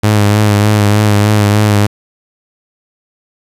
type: tone with vibrato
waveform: sawtooth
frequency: 104.4 Hz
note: G#2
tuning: 10 cents sharp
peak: -3 dBFS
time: 0.03-1.87 s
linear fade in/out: 10 ms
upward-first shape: sine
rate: 3.3 Hz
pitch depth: 35 cents each way
effects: resampled to 32000 Hz + 7-bit